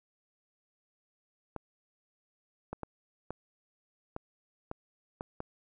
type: clicks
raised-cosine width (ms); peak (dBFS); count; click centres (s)
1; -23; 8; 1.563 / 2.73 / 2.833 / 3.306 / 4.164 / 4.714 / 5.209 / 5.404
effects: none